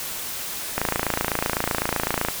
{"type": "click train", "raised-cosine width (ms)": 0.5, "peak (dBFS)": -6, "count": 43, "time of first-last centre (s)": [0.78, 2.285], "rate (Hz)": 27.9, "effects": ["white hiss -31 dBFS RMS until 2.4 s"]}